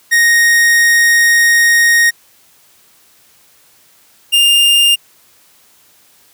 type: tone pair in turn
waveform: 45% pulse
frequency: 1864.7 / 2805 Hz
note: A#6 / F7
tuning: 0 / +7 cents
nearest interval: perfect fifth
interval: 707 cents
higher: second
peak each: -7 dBFS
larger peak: neither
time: 0.11-2.11 / 4.32-4.96 s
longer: first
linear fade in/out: 20 ms
effects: white hiss -49 dBFS RMS until 6.33 s + high-pass 60 Hz 12 dB/octave